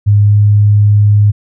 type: tone with pitch glide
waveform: sine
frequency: 103 to 103.72 Hz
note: G#2 to G#2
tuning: -14 to -2 cents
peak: -4 dBFS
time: 0.06-1.32 s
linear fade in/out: 20 ms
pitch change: +12 cents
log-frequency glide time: 0.22-0.35 s
effects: none